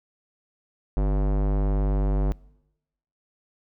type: tone with low-pass filter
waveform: square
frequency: 49.56 Hz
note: G1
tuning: 20 cents sharp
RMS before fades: -22 dBFS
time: 0.97-2.32 s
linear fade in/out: 0 ms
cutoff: 730 Hz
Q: 0.89
effects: noise-tail reverb RT60 0.9 s tail -24 dB re dry